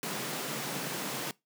pink high-pass noise, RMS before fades -36 dBFS, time 0.03-1.31 s, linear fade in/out 0 ms, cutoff 130 Hz, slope 96 dB/octave, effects noise-tail reverb RT60 0.2 s tail -22 dB re dry

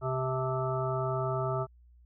harmonic tone with a mistuned harmonic, 130.7 Hz, C3, 1 cent flat, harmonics 1 / 3 / 5 / 7 / 9 / 10, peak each -32 / -35 / -34 / -40 / -39 / -38 dBFS, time 0.01-1.67 s, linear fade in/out 50 ms, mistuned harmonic 7, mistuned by -56 cents, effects added 60 Hz sine -55 dBFS peak until 2.05 s

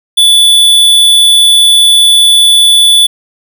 square tone, 3465 Hz, A7, 27 cents flat, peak -3 dBFS, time 0.17-3.07 s, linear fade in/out 10 ms, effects none

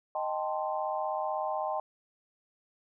sine chord, A half-diminished seventh, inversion second, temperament equal, 622.3 / 784 / 880 / 1046.5 Hz, Eb5 / G5 / A5 / C6, 0 / 0 / 0 / 0 cents, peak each -34 / -34 / -37 / -37 dBFS, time 0.15-1.8 s, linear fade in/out 2 ms, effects none

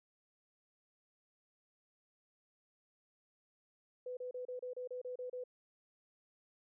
sine tone bursts, 500 Hz, B4, 21 cents sharp, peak -40 dBFS, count 10, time 4.06-5.439 s, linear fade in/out 5 ms, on 110 ms, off 31 ms, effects none

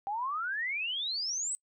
sine exponential sweep, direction up, 778 to 8260 Hz, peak -31 dBFS, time 0.07-1.55 s, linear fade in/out 0 ms, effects noise-tail reverb RT60 0.1 s tail -22 dB re dry

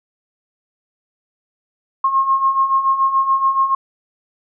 sine beating tone pair, 1071 / 1078 Hz, C6 / C#6, +40 / -49 cents, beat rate 7 Hz, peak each -20 / -14 dBFS, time 2.04-3.75 s, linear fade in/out 5 ms, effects none

